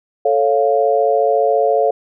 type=chord; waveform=sine; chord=A augmented; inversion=none; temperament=equal; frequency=440 / 554.4 / 698.5 Hz; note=A4 / C#5 / E#5; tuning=0 / 0 / 0 cents; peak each=-16 dBFS; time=0.25-1.91 s; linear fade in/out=5 ms; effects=none